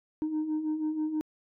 sine beating tone pair, 304.3 / 310.5 Hz, D#4 / D#4, -38 / -3 cents, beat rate 6.2 Hz, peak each -34 / -27 dBFS, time 0.22-1.21 s, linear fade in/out 0 ms, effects tanh soft clip ceiling -25 dBFS

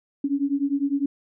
sine beating tone pair, 275.8 / 285.7 Hz, C#4 / D4, -9 / -48 cents, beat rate 9.9 Hz, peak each -24 dBFS, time 0.24-1.06 s, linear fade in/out 5 ms, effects none

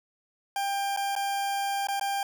40% pulse tone with dropouts, 795 Hz, G5, 24 cents sharp, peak -26 dBFS, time 0.56-2.23 s, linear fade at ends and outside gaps 2 ms, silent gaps 0.964-0.972 / 1.153-1.162 / 1.871-1.885 / 1.997-2.011 s, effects none

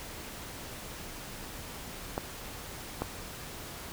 clicks, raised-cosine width 1 ms, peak -16 dBFS, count 2, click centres 2.179 / 3.02 s, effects pink hiss -43 dBFS RMS until 3.92 s

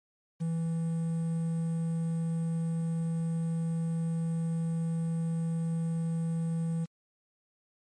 triangle tone with quantisation, 164.81 Hz, E3, in tune, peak -26 dBFS, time 0.4-6.86 s, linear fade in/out 20 ms, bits 9, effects MP3 48 kbps

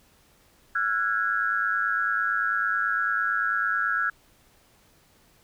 sine tone cluster, 1348 / 1457 / 1651 Hz, E6 / F#6 / G#6, +38 / -27 / -11 cents, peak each -27 dBFS, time 0.75-4.1 s, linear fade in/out 5 ms, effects pink hiss -60 dBFS RMS until 5.43 s

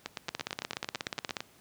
two click trains, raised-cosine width 0.2 ms, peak -15 / -17 dBFS, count 19 / 13, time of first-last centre 0.29-1.368 / 0.06-1.405 s, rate 16.7 / 8.92 Hz, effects pink hiss -60 dBFS RMS until 1.6 s + high-pass 100 Hz 12 dB/octave

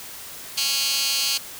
15% pulse tone with high-pass filter, 275.1 Hz, C#4, 13 cents flat, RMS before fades -23 dBFS, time 0.57-1.38 s, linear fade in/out 10 ms, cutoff 3900 Hz, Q 2.1, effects white hiss -38 dBFS RMS until 1.59 s

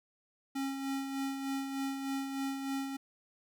square tone with tremolo, 272 Hz, C#4, 33 cents flat, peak -33 dBFS, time 0.55-2.97 s, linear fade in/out 10 ms, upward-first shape sine, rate 3.3 Hz, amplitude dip 45%, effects none

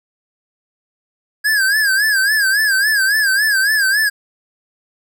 square tone with vibrato, 1641 Hz, G#6, 21 cents flat, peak -13 dBFS, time 1.44-4.1 s, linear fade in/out 20 ms, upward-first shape sine, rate 3.6 Hz, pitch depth 120 cents each way, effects none

